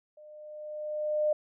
sine tone with level ramp, 605 Hz, D#5, 49 cents flat, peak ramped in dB -49 to -22 dBFS, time 0.17-1.33 s, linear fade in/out 5 ms, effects none

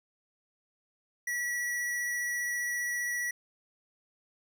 square tone with vibrato, 1938 Hz, B6, 33 cents flat, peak -31 dBFS, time 1.27-3.31 s, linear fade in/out 5 ms, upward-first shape sine, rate 15 Hz, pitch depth 8 cents each way, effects none

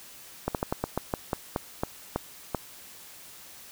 slowing click train, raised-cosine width 1 ms, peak -12 dBFS, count 12, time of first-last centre 0.48-2.547 s, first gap 68 ms, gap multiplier 1.19, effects white hiss -48 dBFS RMS until 3.71 s

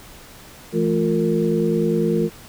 sine tone cluster, 167.2 / 217.1 / 352.9 / 458.7 Hz, E3 / A3 / F4 / A#4, +25 / -23 / +18 / -28 cents, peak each -22 dBFS, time 0.72-2.3 s, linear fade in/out 50 ms, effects pink hiss -43 dBFS RMS until 2.48 s

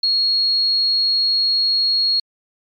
sine tone, 4303 Hz, C8, 48 cents sharp, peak -14 dBFS, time 0.03-2.2 s, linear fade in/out 5 ms, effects MP3 96 kbps

